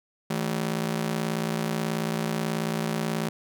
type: ring-modulated tone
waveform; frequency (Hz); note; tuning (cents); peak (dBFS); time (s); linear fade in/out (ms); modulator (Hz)
sawtooth; 189.8; F#3; +44; -19; 0.3-3.29; 5; 29.2
effects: none